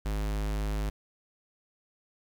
square tone, 51.91 Hz, G#1, in tune, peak -29 dBFS, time 0.05-0.9 s, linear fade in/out 10 ms, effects 10-bit

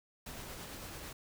pink noise with tremolo, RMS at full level -45 dBFS, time 0.26-1.13 s, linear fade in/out 5 ms, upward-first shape sine, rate 9 Hz, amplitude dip 25%, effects none

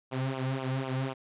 sawtooth tone with flanger, 131.9 Hz, C3, 14 cents sharp, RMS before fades -32 dBFS, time 0.11-1.14 s, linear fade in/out 20 ms, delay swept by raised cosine 0.49 to 3.09 ms, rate 4 Hz, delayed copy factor -0.95, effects resampled to 8000 Hz

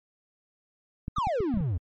clicks, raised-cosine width 5 ms, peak -20 dBFS, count 7, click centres 1.081 / 1.184 / 1.271 / 1.405 / 1.541 / 1.573 / 1.607 s
triangle exponential sweep, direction down, 1300 to 77.78 Hz, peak -23 dBFS, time 1.16-1.78 s, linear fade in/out 10 ms
effects MP3 32 kbps

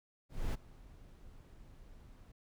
brown noise with ADSR envelope, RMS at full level -33 dBFS, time 0.29-2.32 s, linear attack 250 ms, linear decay 17 ms, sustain -22 dB, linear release 7 ms, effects none

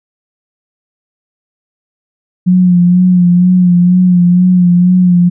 sine tone with vibrato, 179.1 Hz, F3, 44 cents sharp, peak -4 dBFS, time 2.46-5.3 s, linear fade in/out 20 ms, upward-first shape sine, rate 2.1 Hz, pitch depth 37 cents each way, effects none

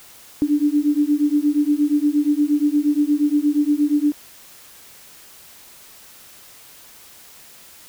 sine beating tone pair, 290 / 298.5 Hz, D4 / D4, -22 / +28 cents, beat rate 8.5 Hz, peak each -18 dBFS, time 0.42-4.12 s, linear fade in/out 0 ms, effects white hiss -45 dBFS RMS until 7.88 s

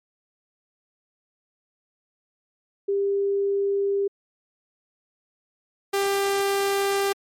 sine / sawtooth tone pair in turn, 398.2 / 396.3 Hz, G4 / G4, +27 / +19 cents, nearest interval unison, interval 8 cents, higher first, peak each -20 / -17 dBFS, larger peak second, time 2.88-4.08 / 5.93-7.13 s, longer neither, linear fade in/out 10 ms, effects MP3 64 kbps

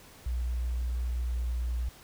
sine tone with pitch glide, 60.7 to 60.11 Hz, B1 to B1, -29 to -46 cents, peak -28 dBFS, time 0.26-1.89 s, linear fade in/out 5 ms, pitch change -17 cents, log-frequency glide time 1.23-1.38 s, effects pink hiss -53 dBFS RMS until 2.03 s

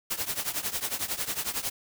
white noise with tremolo, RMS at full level -28 dBFS, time 0.1-1.7 s, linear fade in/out 10 ms, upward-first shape triangle, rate 11 Hz, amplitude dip 90%, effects none

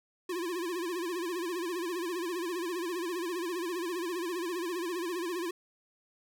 square tone with vibrato, 349.2 Hz, F4, in tune, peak -33 dBFS, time 0.29-5.51 s, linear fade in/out 5 ms, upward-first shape sine, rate 15 Hz, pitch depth 110 cents each way, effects none

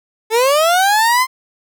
30% pulse linear sweep, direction up, 430 to 1051 Hz, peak -8 dBFS, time 0.3-1.27 s, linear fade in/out 50 ms, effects none

